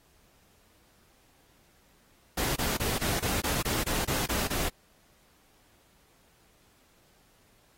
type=noise bursts; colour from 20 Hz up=pink; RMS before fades=-30 dBFS; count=11; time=2.37-4.69 s; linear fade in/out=10 ms; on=190 ms; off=23 ms; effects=pink hiss -64 dBFS RMS until 7.77 s + AAC 48 kbps